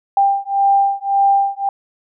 sine beating tone pair, 792 / 793.8 Hz, G5 / G5, +18 / +22 cents, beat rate 1.8 Hz, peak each -15 dBFS, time 0.17-1.69 s, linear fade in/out 2 ms, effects none

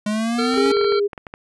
square exponential sweep, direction up, 207.7 to 280 Hz, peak -20 dBFS, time 0.06-0.72 s, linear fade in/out 5 ms
harmonic tone, 454.5 Hz, A#4, 44 cents flat, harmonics 1 / 3 / 5 / 7 / 9 / 10, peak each -23 / -25 / -33 / -36 / -30 / -36 dBFS, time 0.38-1 s, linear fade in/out 10 ms
clicks, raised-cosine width 0.5 ms, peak -18 dBFS, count 12, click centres 0.542 / 0.577 / 0.66 / 0.705 / 0.769 / 0.813 / 0.845 / 0.922 / 1.132 / 1.178 / 1.268 / 1.339 s
sine tone, 406.5 Hz, G#4, 37 cents flat, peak -16 dBFS, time 0.56-1.08 s, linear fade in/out 20 ms
effects resampled to 24000 Hz

